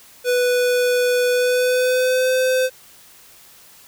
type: tone with pitch glide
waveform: square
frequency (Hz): 493.9 to 514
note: B4 to C5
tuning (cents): 0 to -31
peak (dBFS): -16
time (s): 0.24-2.7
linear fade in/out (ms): 50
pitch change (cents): +69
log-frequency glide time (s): 1.31-2.34
effects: white hiss -47 dBFS RMS until 3.87 s